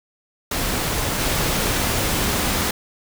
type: noise with level steps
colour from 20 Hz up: pink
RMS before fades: -23 / -21 dBFS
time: 0.51-2.71 s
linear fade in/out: 5 ms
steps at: 1.19 s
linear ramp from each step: 5 ms
effects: none